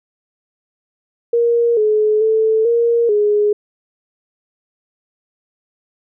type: tone with pitch steps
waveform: sine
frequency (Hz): 470.2 / 427.3 / 440.2 / 468.3 / 416.5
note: A#4 / G#4 / A4 / A#4 / G#4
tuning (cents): +15 / +49 / +1 / +8 / +5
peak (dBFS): -11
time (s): 1.33-3.53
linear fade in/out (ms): 5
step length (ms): 440
effects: none